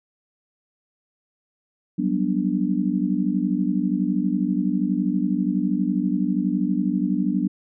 sine chord, G major seventh, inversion third, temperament just, 183.75 / 196 / 245 / 294 Hz, F#3 / G3 / B3 / D4, -12 / 0 / -14 / +2 cents, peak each -25 dBFS, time 1.98-7.48 s, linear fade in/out 10 ms, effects none

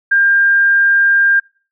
sine tone, 1600 Hz, G6, 35 cents sharp, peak -8 dBFS, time 0.11-1.4 s, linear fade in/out 10 ms, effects noise-tail reverb RT60 0.4 s tail -25 dB re dry

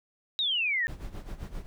sine exponential sweep, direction down, 3869 to 1760 Hz, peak -25 dBFS, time 0.39-0.87 s, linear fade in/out 0 ms
brown noise with tremolo, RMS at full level -36 dBFS, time 0.88-1.66 s, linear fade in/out 0 ms, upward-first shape sine, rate 7.6 Hz, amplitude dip 75%
effects none

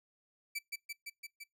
sawtooth tone with echo, 2317 Hz, D7, 24 cents flat, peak -32 dBFS, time 0.55-0.59 s, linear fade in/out 10 ms, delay 170 ms, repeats 5, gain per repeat -2 dB, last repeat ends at 1.44 s, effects noise-tail reverb RT60 0.2 s tail -25 dB re dry

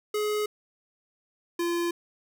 square tone pair in turn, 421.4 / 343.5 Hz, G#4 / F4, +25 / -29 cents, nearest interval major third, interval 354 cents, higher first, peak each -26 dBFS, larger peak neither, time 0.14-0.46 / 1.59-1.91 s, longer neither, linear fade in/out 5 ms, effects none

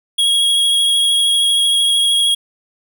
square tone with vibrato, 3300 Hz, G#7, 12 cents flat, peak -12 dBFS, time 0.18-2.35 s, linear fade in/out 10 ms, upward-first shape triangle, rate 13 Hz, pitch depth 21 cents each way, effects none

